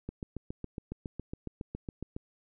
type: click train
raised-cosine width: 3 ms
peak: -24 dBFS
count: 16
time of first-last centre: 0.09-2.165 s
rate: 7.23 Hz
effects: none